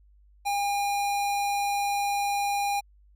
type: tone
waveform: square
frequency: 808 Hz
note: G#5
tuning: 48 cents flat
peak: -25 dBFS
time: 0.45-2.81 s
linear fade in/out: 20 ms
effects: added 50 Hz sine -54 dBFS peak until 3.15 s + MP3 64 kbps

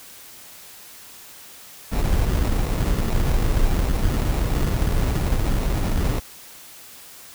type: noise with sample-and-hold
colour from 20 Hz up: brown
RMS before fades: -20 dBFS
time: 1.91-6.2 s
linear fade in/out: 20 ms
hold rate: 1575 Hz
effects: white hiss -43 dBFS RMS until 7.34 s

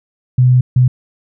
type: tone bursts at uneven times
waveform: sine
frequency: 126.1 Hz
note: B2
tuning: 36 cents sharp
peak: -6 dBFS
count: 2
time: 0.38-0.61 / 0.76-0.88 s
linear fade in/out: 5 ms
effects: none

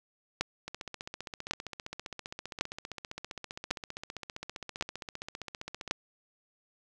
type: two click trains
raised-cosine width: 0.2 ms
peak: -22 / -11 dBFS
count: 80 / 6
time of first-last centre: 0.68-5.877 / 0.41-5.911 s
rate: 15.2 / 0.909 Hz
effects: none

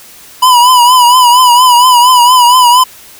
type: tone with vibrato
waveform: square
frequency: 987.8 Hz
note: B5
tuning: in tune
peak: -3 dBFS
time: 0.42-2.84 s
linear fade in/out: 10 ms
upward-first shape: triangle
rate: 4.3 Hz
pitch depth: 77 cents each way
effects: white hiss -35 dBFS RMS until 3.19 s

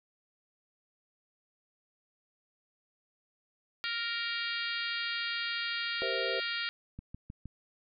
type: harmonic tone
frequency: 466.2 Hz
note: A#4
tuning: in tune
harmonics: 3 / 4 / 5 / 6 / 7 / 8 / 9 / 10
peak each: -38 / -39 / -40 / -41 / -41 / -42 / -43 / -43 dBFS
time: 3.84-6.69 s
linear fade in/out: 0 ms
type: chord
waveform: sine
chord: C dominant seventh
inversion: second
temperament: equal with one note detuned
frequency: 390.4 / 466.2 / 523.3 / 659.3 Hz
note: G4 / Bb4 / C5 / E5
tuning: -7 / 0 / 0 / 0 cents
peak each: -38 / -38 / -36 / -40 dBFS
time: 6.02-6.4 s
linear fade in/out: 0 ms
type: click train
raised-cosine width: 5 ms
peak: -30 dBFS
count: 4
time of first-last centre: 6.99-7.457 s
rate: 6.43 Hz
effects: none

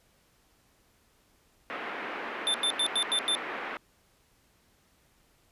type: band-pass noise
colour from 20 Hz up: white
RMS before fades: -37 dBFS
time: 1.7-3.77 s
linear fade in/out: 0 ms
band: 240 to 2200 Hz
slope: 24 dB/octave
type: tone bursts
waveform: square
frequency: 3553 Hz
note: A7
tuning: 16 cents sharp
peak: -25 dBFS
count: 6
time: 2.47-3.351 s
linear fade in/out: 0 ms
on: 71 ms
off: 91 ms
effects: pink hiss -66 dBFS RMS until 5.51 s + resampled to 32000 Hz

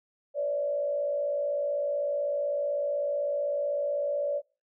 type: tone with frequency modulation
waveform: sine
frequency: 577 Hz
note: D5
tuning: 31 cents flat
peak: -26 dBFS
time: 0.34-4.42 s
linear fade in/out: 50 ms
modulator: 55.9 Hz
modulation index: 0.62
effects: noise-tail reverb RT60 0.3 s tail -24 dB re dry

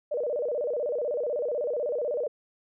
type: tone with vibrato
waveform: sine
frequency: 537 Hz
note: C5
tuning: 45 cents sharp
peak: -26 dBFS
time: 0.11-2.28 s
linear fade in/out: 10 ms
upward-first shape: square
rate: 16 Hz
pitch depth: 180 cents each way
effects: none

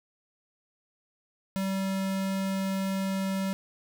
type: tone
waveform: square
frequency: 192.8 Hz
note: G3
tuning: 28 cents flat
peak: -28 dBFS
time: 1.56-3.53 s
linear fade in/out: 0 ms
effects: none

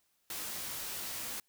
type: noise with comb filter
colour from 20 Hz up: white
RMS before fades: -40 dBFS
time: 0.3-1.4 s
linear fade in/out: 2 ms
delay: 17 ms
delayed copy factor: -0.55
effects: white hiss -75 dBFS RMS until 1.48 s

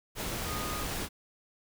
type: tone in noise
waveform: sine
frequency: 1234 Hz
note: D#6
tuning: 15 cents flat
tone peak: -39 dBFS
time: 0.44-0.86 s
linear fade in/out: 50 ms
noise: pink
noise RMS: -35 dBFS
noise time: 0.15-1.09 s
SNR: -7 dB
effects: none

